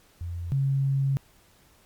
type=tone pair in turn; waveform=sine; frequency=86.1 / 136.68 Hz; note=F2 / C#3; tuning=-24 / -24 cents; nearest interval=minor sixth; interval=800 cents; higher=second; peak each=-30 / -21 dBFS; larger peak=second; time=0.21-0.52 / 0.52-1.17 s; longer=second; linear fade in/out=0 ms; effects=pink hiss -59 dBFS RMS until 1.85 s + MP3 96 kbps